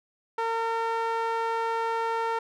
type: tone with band-pass filter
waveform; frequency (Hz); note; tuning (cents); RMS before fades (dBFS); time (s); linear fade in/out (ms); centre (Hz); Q
sawtooth; 455.8; A#4; -39; -28; 0.38-2.39; 5; 1000; 1.5
effects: none